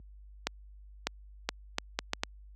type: accelerating click train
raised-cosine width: 0.2 ms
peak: -11 dBFS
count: 7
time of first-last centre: 0.47-2.235 s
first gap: 600 ms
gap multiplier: 0.7
effects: added 50 Hz sine -30 dBFS peak until 2.55 s + high-pass 150 Hz 12 dB/octave